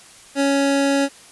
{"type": "tone", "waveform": "25% pulse", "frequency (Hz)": 277.9, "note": "C#4", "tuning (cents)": 4, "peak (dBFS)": -12, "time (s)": [0.35, 1.09], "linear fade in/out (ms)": 50, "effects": ["white hiss -45 dBFS RMS until 1.31 s", "resampled to 24000 Hz"]}